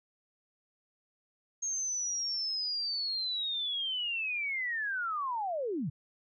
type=linear sweep; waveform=sine; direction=down; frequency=6500 to 118.8 Hz; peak=-31 dBFS; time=1.62-5.9 s; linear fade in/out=10 ms; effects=none